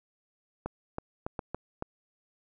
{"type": "clicks", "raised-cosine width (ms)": 1, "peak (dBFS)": -19, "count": 6, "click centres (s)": [0.66, 0.984, 1.265, 1.392, 1.546, 1.824], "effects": []}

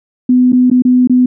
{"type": "tone with dropouts", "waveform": "sine", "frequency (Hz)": 250.8, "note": "B3", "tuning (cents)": 27, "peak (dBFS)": -5, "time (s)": [0.29, 1.26], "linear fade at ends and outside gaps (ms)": 5, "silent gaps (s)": [[0.522, 0.529], [0.701, 0.713], [0.822, 0.85], [1.074, 1.096]], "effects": []}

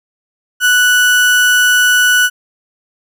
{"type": "tone", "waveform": "35% pulse", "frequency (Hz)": 1480, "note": "F#6", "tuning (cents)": 0, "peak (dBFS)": -6, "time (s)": [0.6, 2.3], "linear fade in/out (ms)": 50, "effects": []}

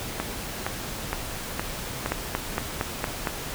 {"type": "two click trains", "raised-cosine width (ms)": 0.5, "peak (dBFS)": [-11, -9], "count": [5, 6], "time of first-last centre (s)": [[0.2, 2.06], [2.12, 3.272]], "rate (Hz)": [2.15, 4.34], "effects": ["pink hiss -34 dBFS RMS until 3.54 s"]}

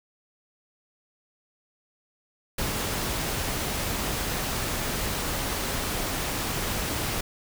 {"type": "noise", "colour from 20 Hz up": "pink", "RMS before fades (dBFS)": -29, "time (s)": [2.58, 7.21], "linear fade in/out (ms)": 5, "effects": []}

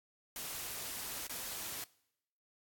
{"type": "noise with dropouts", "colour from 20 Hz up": "white", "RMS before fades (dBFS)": -42, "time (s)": [0.36, 1.84], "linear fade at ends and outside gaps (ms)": 1, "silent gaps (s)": [1.269, 1.295], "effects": ["noise-tail reverb RT60 0.8 s tail -23 dB re dry", "AAC 64 kbps"]}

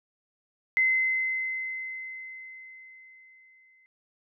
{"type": "tone with exponential decay", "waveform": "sine", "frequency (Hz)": 2056, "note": "C7", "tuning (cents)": -31, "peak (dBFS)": -19, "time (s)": [0.77, 3.86], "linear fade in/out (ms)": 0, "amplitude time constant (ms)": 670, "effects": []}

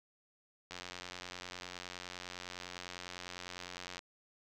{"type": "click train", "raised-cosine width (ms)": 0.2, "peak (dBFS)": -26, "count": 296, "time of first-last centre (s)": [0.71, 3.991], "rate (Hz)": 89.9, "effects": []}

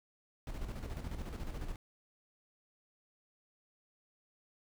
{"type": "noise with tremolo", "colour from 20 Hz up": "brown", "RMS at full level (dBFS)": -39, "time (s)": [0.47, 1.76], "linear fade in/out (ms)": 2, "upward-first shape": "square", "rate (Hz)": 14, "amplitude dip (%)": 50, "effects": []}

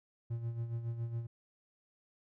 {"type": "tone with tremolo", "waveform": "triangle", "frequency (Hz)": 116.54, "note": "A#2", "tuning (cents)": 0, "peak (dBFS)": -31, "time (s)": [0.3, 1.27], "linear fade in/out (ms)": 10, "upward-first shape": "sine", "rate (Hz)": 7.2, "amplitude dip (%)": 60, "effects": []}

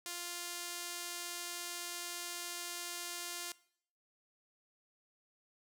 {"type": "tone with band-pass filter", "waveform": "sawtooth", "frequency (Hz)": 349.2, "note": "F4", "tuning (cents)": 0, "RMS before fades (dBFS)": -43, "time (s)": [0.06, 3.52], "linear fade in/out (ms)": 0, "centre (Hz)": 8600, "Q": 0.61, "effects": ["noise-tail reverb RT60 0.6 s tail -20 dB re dry"]}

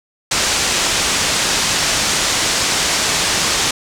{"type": "low-pass noise", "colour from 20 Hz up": "white", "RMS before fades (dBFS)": -17, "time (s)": [0.31, 3.71], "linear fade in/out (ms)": 5, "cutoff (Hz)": 7600, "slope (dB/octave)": 24, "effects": []}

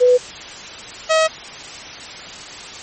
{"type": "tone pair in turn", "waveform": ["sine", "sawtooth"], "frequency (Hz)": [497, 637.8], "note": ["B4", "D#5"], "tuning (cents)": [11, 43], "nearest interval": "major third", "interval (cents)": 432, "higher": "second", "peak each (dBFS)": -8, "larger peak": "neither", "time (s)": [[0, 0.18], [1.09, 1.28]], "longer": "second", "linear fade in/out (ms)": 20, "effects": ["white hiss -33 dBFS RMS until 2.82 s", "MP3 32 kbps"]}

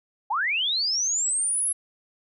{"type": "linear sweep", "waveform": "sine", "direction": "up", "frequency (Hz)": [761, 11070], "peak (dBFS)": -22, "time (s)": [0.3, 1.73], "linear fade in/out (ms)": 10, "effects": []}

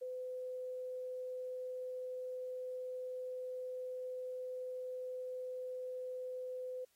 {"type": "tone with ADSR envelope", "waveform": "sine", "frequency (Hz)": 507, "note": "B4", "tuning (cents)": 45, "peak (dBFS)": -38, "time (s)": [0.01, 6.85], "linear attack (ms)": 14, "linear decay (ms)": 3, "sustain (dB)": -2, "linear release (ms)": 9, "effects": ["white hiss -75 dBFS RMS until 6.95 s", "AAC 48 kbps"]}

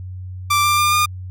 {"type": "tone with pitch steps", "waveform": "sawtooth", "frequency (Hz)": [1174.7, 1187, 1199.4, 1211.9], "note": ["D6", "D6", "D6", "D#6"], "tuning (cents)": [0, 18, 36, -46], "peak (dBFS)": -10, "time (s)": [0.5, 1.06], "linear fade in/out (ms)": 10, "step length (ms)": 140, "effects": ["added 92 Hz sine -28 dBFS peak until 1.3 s"]}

